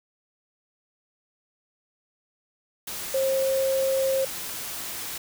sine tone in noise, 534 Hz, C5, 35 cents sharp, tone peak -21 dBFS, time 3.14-4.25 s, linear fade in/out 5 ms, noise white, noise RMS -34 dBFS, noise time 2.87-5.18 s, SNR +10 dB, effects none

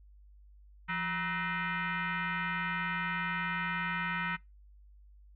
sine tone with frequency modulation, 173.2 Hz, F3, 14 cents flat, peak -31 dBFS, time 0.88-4.37 s, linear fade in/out 20 ms, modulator 562 Hz, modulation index 3.9, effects noise-tail reverb RT60 0.2 s tail -23 dB re dry + added 50 Hz sine -54 dBFS peak until 5.35 s

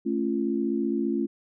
sine chord, A augmented, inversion none, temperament just, 220 / 275 / 343.8 Hz, A3 / C#4 / E#4, 0 / -14 / -27 cents, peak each -28 dBFS, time 0.05-1.27 s, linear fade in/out 20 ms, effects none

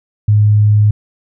sine tone, 105.1 Hz, G#2, 21 cents sharp, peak -6 dBFS, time 0.28-0.91 s, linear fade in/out 5 ms, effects none

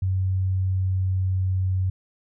sine tone with pitch glide, 94.1 to 93.5 Hz, F#2 to F#2, +30 to +19 cents, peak -20 dBFS, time 0.02-1.9 s, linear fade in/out 5 ms, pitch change -11 cents, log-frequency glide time 0.44-1.69 s, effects none

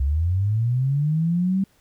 sine linear sweep, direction up, 64.8 to 196.2 Hz, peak -18 dBFS, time 0-1.64 s, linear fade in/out 5 ms, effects pink hiss -61 dBFS RMS until 1.8 s

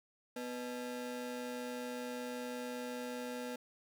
35% pulse ring-modulated tone, 371.2 Hz, F#4, 6 cents sharp, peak -35 dBFS, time 0.36-3.56 s, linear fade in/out 5 ms, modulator 123 Hz, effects none

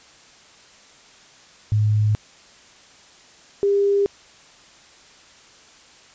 sine tone pair in turn, 106.2 / 401 Hz, G#2 / G4, +39 / +39 cents, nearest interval octave + major seventh, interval 2300 cents, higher second, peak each -15 dBFS, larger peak neither, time 1.72-2.15 / 3.63-4.06 s, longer neither, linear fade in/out 0 ms, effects white hiss -49 dBFS RMS until 6.14 s + resampled to 16000 Hz

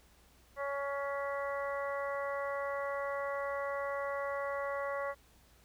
harmonic tone, 280 Hz, C#4, 18 cents sharp, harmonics 2 / 3 / 4 / 5 / 6 / 7, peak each -36 / -46 / -40 / -46 / -50 / -44 dBFS, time 0.56-5.15 s, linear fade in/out 50 ms, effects added 60 Hz sine -65 dBFS peak until 5.64 s + pink hiss -65 dBFS RMS until 5.64 s

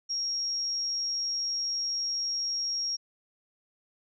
sine tone, 5588 Hz, F8, in tune, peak -28 dBFS, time 0.09-2.97 s, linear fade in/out 20 ms, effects none

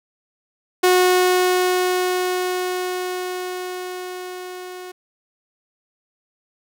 sawtooth tone with level ramp, 364.7 Hz, F#4, 25 cents flat, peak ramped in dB -8 to -29 dBFS, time 0.83-4.92 s, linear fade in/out 10 ms, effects none

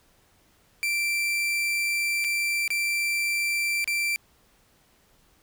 40% pulse tone with dropouts, 2349 Hz, D7, in tune, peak -23 dBFS, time 0.83-4.16 s, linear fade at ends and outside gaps 0 ms, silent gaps 2.242-2.246 / 2.678-2.704 / 3.843-3.876 s, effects pink hiss -62 dBFS RMS until 5.42 s

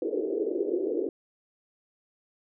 pink band-pass noise, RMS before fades -29 dBFS, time 0.02-1.09 s, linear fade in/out 2 ms, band 330 to 470 Hz, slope 48 dB/octave, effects none

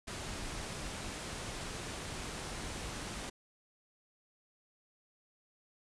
pink low-pass noise, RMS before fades -42 dBFS, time 0.07-3.3 s, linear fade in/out 10 ms, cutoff 10000 Hz, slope 48 dB/octave, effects none

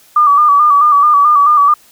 sine tone with vibrato, 1174.7 Hz, D6, in tune, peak -5 dBFS, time 0.16-1.74 s, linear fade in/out 5 ms, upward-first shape square, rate 4.6 Hz, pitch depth 48 cents each way, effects white hiss -46 dBFS RMS until 1.91 s

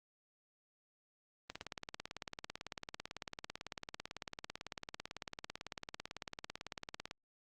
click train, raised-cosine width 0.2 ms, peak -25 dBFS, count 102, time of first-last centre 1.5-7.111 s, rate 18 Hz, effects Opus 32 kbps

